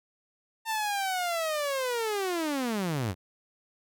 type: linear sweep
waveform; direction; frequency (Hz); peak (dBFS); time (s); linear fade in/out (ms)
sawtooth; down; 903 to 82.8; -24; 0.65-3.15; 50
effects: none